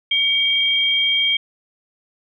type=tone pair together; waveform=sine; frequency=2267 / 3206 Hz; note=C#7 / G7; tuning=+38 / +38 cents; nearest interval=tritone; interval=600 cents; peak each=-21 / -16 dBFS; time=0.11-1.37 s; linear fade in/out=5 ms; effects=none